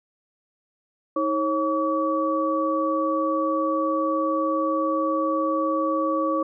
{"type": "tone cluster", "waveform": "sine", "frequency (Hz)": [316.7, 544, 1140], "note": ["D#4", "C#5", "C#6"], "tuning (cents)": [31, -33, 48], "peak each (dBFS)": -25, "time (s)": [1.16, 6.43], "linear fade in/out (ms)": 5, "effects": []}